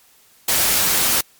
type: noise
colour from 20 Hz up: white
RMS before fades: -17 dBFS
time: 0.48-1.21 s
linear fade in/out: 5 ms
effects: white hiss -53 dBFS RMS until 1.39 s + MP3 96 kbps